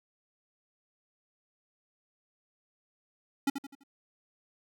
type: tone with echo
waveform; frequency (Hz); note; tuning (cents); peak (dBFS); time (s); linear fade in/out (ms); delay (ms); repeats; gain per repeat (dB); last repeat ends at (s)
square; 277.2; C#4; 0; -25; 3.47-3.5; 5; 84; 4; -8; 3.836
effects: none

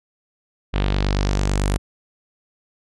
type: tone with low-pass filter sweep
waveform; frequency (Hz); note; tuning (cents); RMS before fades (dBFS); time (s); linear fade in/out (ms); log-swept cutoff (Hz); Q
sawtooth; 49; G1; 0; -20; 0.73-1.78; 20; 3100 to 10000; 2
effects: none

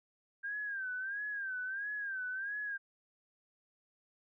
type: tone with vibrato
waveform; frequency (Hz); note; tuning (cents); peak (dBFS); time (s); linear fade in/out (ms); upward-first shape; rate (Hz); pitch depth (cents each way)
sine; 1590; G6; +24; -36; 0.43-2.78; 20; sine; 1.5; 110
effects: none

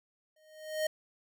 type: tone with exponential growth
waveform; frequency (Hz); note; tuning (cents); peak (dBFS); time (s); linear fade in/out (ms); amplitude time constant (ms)
square; 621; D#5; -3; -27; 0.36-0.87; 5; 110
effects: none

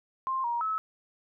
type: tone with pitch steps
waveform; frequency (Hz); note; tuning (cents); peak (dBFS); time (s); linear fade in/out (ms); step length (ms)
sine; 1054 / 945 / 1296; C6 / A#5 / E6; +12 / +23 / -30; -27; 0.27-0.78; 0; 170
effects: none

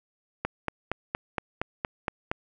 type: click train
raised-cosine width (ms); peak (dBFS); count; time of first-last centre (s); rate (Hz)
0.5; -12; 9; 0.45-2.315; 4.29
effects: none

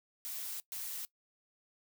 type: noise bursts at uneven times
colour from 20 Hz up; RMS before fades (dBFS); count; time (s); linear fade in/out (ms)
blue; -41; 2; 0.25-0.6 / 0.72-1.05; 0
effects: noise-tail reverb RT60 0.1 s tail -20 dB re dry

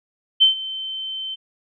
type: tone with ADSR envelope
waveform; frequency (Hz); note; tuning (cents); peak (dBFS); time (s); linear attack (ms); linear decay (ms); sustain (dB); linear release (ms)
sine; 3089; G7; -26; -8; 0.4-1.36; 23; 120; -18; 25
effects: none

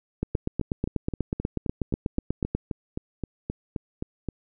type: two click trains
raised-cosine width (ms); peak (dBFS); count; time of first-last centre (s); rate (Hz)
3; -12 / -16; 20 / 16; 0.23-2.55 / 0.35-4.287; 8.19 / 3.81
effects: none

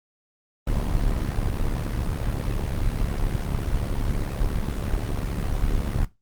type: noise with amplitude modulation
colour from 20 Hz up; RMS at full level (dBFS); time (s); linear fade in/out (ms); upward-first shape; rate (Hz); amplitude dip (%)
brown; -21; 0.67-6.05; 5; sine; 71.3; 70
effects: noise-tail reverb RT60 0.2 s tail -17 dB re dry + Opus 24 kbps

